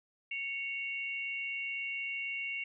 sine tone pair together, 2216 / 2763 Hz, C#7 / F7, -1 / -19 cents, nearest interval major third, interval 382 cents, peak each -37 / -38 dBFS, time 0.31-2.64 s, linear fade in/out 5 ms, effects none

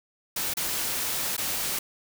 white noise with dropouts, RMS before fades -29 dBFS, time 0.36-1.79 s, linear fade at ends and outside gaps 5 ms, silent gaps 0.538-0.569 / 1.367-1.378 s, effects none

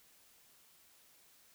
silence, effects white hiss -65 dBFS RMS until 1.54 s

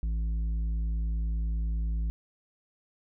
sine tone with tanh clipping, 55 Hz, A1, in tune, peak -28 dBFS, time 0.03-2.1 s, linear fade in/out 0 ms, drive 7 dB, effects none

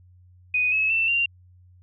sine tone with pitch steps, 2489 / 2580 / 2674 / 2771 Hz, D#7 / E7 / E7 / F7, 0 / -38 / +24 / -14 cents, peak -19 dBFS, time 0.54-1.26 s, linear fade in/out 5 ms, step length 180 ms, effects added 90 Hz sine -50 dBFS peak until 1.82 s

